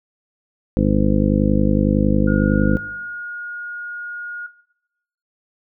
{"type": "harmonic tone", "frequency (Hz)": 50.9, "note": "G#1", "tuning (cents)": -34, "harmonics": [1, 2, 3, 4, 5, 6, 7, 9, 10], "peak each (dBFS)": [-20, -23, -22, -19, -22, -22, -31, -30, -25], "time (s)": [0.77, 2.77], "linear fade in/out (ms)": 0}
{"type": "tone", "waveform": "sine", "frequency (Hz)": 1434, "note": "F6", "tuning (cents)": 45, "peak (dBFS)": -25, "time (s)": [2.27, 4.47], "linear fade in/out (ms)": 10}
{"effects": ["noise-tail reverb RT60 0.9 s tail -19 dB re dry"]}